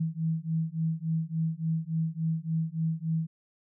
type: beating tone pair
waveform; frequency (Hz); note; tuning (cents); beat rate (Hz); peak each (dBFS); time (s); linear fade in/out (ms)
sine; 160 / 163.5; D#3 / E3; +49 / -14; 3.5; -30 / -30; 0-3.27; 10
effects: none